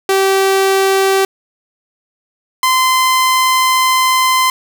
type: tone pair in turn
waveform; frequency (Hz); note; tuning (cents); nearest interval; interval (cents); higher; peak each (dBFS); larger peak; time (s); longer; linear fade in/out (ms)
sawtooth; 386.9 / 1032.9; G4 / C6; -23 / -23; octave + perfect fourth; 1700; second; -6; neither; 0.09-1.25 / 2.63-4.5; second; 2
effects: none